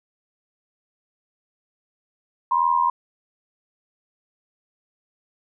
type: tone pair together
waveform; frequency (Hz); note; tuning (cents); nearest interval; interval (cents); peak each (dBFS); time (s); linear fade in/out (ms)
sine; 963.7 / 1046.5; B5 / C6; -43 / 0; minor second; 143; -19 / -20; 2.51-2.9; 5
effects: none